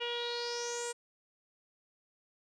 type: tone with low-pass filter sweep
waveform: sawtooth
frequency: 477 Hz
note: A#4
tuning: 40 cents sharp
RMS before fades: -37 dBFS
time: 0-0.93 s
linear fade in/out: 20 ms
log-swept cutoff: 2900 to 8200 Hz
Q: 6.8
effects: none